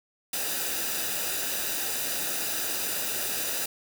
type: noise with comb filter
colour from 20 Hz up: white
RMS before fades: -30 dBFS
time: 0.33-3.66 s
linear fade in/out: 5 ms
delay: 0.92 ms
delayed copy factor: -0.6
effects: none